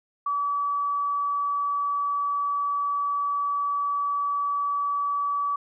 sine tone, 1146 Hz, D6, 43 cents flat, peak -23 dBFS, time 0.26-5.56 s, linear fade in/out 5 ms, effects none

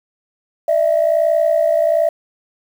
sine tone pair together, 600.8 / 662 Hz, D5 / E5, +39 / +7 cents, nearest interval major second, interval 168 cents, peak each -15 / -13 dBFS, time 0.68-2.09 s, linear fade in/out 5 ms, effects tanh soft clip ceiling -6 dBFS + 7-bit

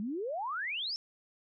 sine exponential sweep, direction up, 196 to 5500 Hz, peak -33 dBFS, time 0-0.96 s, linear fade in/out 0 ms, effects none

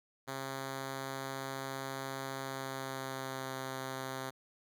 5% pulse tone with pitch glide, 134.7 to 132.23 Hz, C#3 to C3, -49 to +19 cents, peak -27 dBFS, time 0.27-4.31 s, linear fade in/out 20 ms, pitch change -32 cents, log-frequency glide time 2.3-3.57 s, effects none

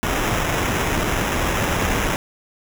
pink noise with sample-and-hold, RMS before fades -21 dBFS, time 0.03-2.16 s, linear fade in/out 0 ms, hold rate 4410 Hz, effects none

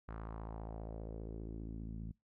sawtooth tone with low-pass filter sweep, 55 Hz, A1, in tune, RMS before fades -45 dBFS, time 0.08-2.12 s, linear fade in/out 10 ms, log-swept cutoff 1400 to 190 Hz, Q 2.3, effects noise-tail reverb RT60 0.2 s tail -25 dB re dry

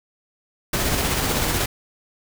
pink noise with tremolo, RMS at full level -21 dBFS, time 0.73-1.66 s, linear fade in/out 5 ms, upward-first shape square, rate 16 Hz, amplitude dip 25%, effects none

